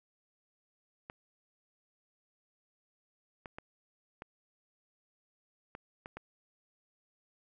clicks, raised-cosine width 0.5 ms, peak -28 dBFS, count 7, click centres 1.099 / 3.458 / 3.585 / 4.221 / 5.751 / 6.059 / 6.17 s, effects none

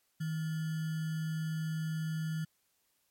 sine tone with sample-and-hold, 158.9 Hz, D#3, 37 cents sharp, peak -32 dBFS, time 0.2-2.45 s, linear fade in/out 10 ms, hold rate 1575 Hz, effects white hiss -75 dBFS RMS until 3.1 s + MP3 64 kbps

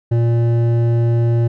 sine tone with hard clipping, 117.2 Hz, A#2, 10 cents sharp, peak -14 dBFS, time 0.11-1.48 s, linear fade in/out 10 ms, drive 10 dB, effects none

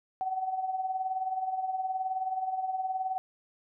sine tone with tremolo, 755 Hz, F#5, 35 cents sharp, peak -26 dBFS, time 0.21-3.18 s, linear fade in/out 0 ms, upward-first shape triangle, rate 19 Hz, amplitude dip 70%, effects none

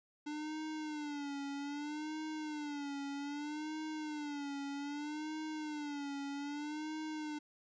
square tone with vibrato, 295.4 Hz, D4, 10 cents sharp, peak -40 dBFS, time 0.26-7.39 s, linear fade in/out 10 ms, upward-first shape sine, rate 0.63 Hz, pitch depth 92 cents each way, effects resampled to 16000 Hz

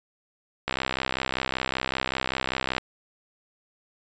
click train, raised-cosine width 0.3 ms, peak -9 dBFS, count 138, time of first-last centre 0.68-2.781 s, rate 65.2 Hz, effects resampled to 16000 Hz

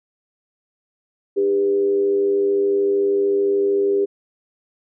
sine tone with frequency modulation, 399.4 Hz, G4, 32 cents sharp, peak -15 dBFS, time 1.36-4.06 s, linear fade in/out 20 ms, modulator 93.3 Hz, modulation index 0.42, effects none

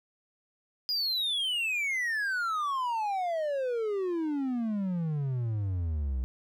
triangle exponential sweep, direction down, 4973 to 61 Hz, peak -26 dBFS, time 0.89-6.24 s, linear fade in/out 0 ms, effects none

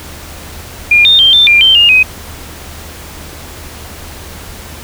sine tone with pitch steps, 2414 / 3646 / 3164 / 3565 / 2393 / 3121 / 2833 / 2519 Hz, D7 / A#7 / G7 / A7 / D7 / G7 / F7 / D#7, +47 / -39 / +15 / +22 / +32 / -8 / +24 / +21 cents, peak -3 dBFS, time 0.91-2.03 s, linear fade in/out 5 ms, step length 140 ms, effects added 77 Hz sine -32 dBFS peak until 4.83 s + pink hiss -30 dBFS RMS until 4.83 s

